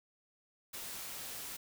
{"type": "noise", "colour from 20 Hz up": "white", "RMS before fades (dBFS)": -44, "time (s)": [0.73, 1.57], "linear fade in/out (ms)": 10, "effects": []}